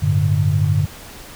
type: chord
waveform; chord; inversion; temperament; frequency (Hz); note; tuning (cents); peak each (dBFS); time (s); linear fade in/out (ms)
sine; G suspended second; none; equal with one note detuned; 96.93 / 110 / 146.83; G2 / A2 / D3; -19 / 0 / 0; -17 / -21 / -17; 0.02-0.86; 10
effects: pink hiss -38 dBFS RMS until 1.35 s